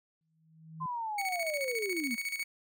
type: tone with exponential growth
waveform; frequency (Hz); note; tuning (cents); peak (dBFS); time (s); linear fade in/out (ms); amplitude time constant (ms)
sine; 160; D#3; +49; -38; 0.21-0.86; 2; 140
type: linear sweep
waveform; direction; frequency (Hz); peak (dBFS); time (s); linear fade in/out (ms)
sine; down; 1046.5 to 217.4; -33; 0.8-2.16; 20
type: tone with tremolo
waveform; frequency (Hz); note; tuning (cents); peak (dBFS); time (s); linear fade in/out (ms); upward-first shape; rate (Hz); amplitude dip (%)
40% pulse; 2228; C#7; +8; -31; 1.18-2.44; 5; square; 14; 65
effects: none